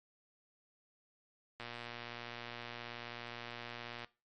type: click train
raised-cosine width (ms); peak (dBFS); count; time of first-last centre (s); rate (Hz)
0.3; -28; 292; 1.6-4.045; 119
effects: noise-tail reverb RT60 0.3 s tail -20 dB re dry + MP3 48 kbps